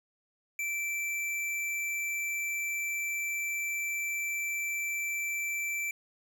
sine tone with hard clipping, 2335 Hz, D7, 11 cents flat, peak -32 dBFS, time 0.59-5.91 s, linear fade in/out 2 ms, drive 17 dB, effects none

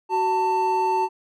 triangle tone pair together, 374.8 / 891.4 Hz, F#4 / A5, +22 / +22 cents, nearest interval octave + minor third, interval 1500 cents, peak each -23 / -18 dBFS, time 0.09-1.09 s, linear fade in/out 50 ms, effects none

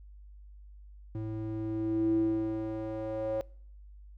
square tone with band-pass filter sweep, 109.3 Hz, A2, 11 cents flat, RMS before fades -32 dBFS, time 1.15-3.41 s, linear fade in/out 0 ms, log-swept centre 220 to 550 Hz, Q 6.7, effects noise-tail reverb RT60 0.6 s tail -25 dB re dry + added 50 Hz sine -48 dBFS peak until 4.17 s

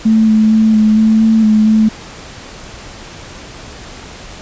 sine tone with pitch steps, 220.6 / 217.5 / 219.6 / 215.4 / 219.6 / 222 / 215.2 / 218.2 Hz, A3 / A3 / A3 / A3 / A3 / A3 / A3 / A3, +5 / -20 / -3 / -37 / -3 / +16 / -38 / -14 cents, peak -6 dBFS, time 0.05-1.89 s, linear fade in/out 10 ms, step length 230 ms, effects pink hiss -32 dBFS RMS until 4.41 s + resampled to 16000 Hz

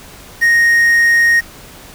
triangle tone with quantisation, 1864.7 Hz, A#6, in tune, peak -6 dBFS, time 0.41-1.41 s, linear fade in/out 20 ms, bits 5, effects pink hiss -37 dBFS RMS until 1.94 s

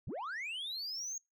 sine linear sweep, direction up, 59.6 to 6645 Hz, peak -35 dBFS, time 0.07-1.18 s, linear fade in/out 5 ms, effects noise-tail reverb RT60 0.2 s tail -26 dB re dry + tanh soft clip ceiling -37 dBFS

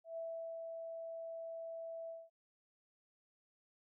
sine tone with ADSR envelope, 659.3 Hz, E5, in tune, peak -40 dBFS, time 0.04-2.3 s, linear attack 130 ms, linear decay 410 ms, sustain -3 dB, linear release 210 ms, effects none

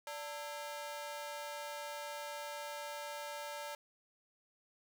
sawtooth ring-modulated tone, 740 Hz, F#5, in tune, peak -35 dBFS, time 0.07-3.75 s, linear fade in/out 2 ms, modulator 158 Hz, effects none

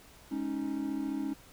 triangle chord, Ab suspended fourth, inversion none, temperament just, 207.7 / 276.9 / 311.5 Hz, Ab3 / Db4 / Eb4, 0 / -2 / +2 cents, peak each -38 / -32 / -34 dBFS, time 0.31-1.34 s, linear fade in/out 10 ms, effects pink hiss -56 dBFS RMS until 1.52 s

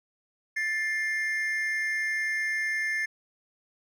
triangle tone pair together, 1762 / 2111 Hz, A6 / C7, +2 / +15 cents, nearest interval minor third, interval 313 cents, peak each -27 / -28 dBFS, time 0.56-3.06 s, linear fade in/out 10 ms, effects none

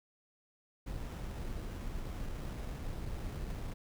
brown noise with sample-and-hold, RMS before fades -40 dBFS, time 0.86-3.74 s, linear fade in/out 10 ms, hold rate 4410 Hz, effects none

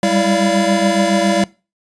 square tone cluster, 194 / 201.2 / 330.9 / 576 / 688 Hz, G3 / G3 / E4 / D5 / F5, -18 / +45 / +7 / -34 / -26 cents, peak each -20 dBFS, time 0.03-1.44 s, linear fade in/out 2 ms, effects noise-tail reverb RT60 0.3 s tail -22 dB re dry + resampled to 22050 Hz

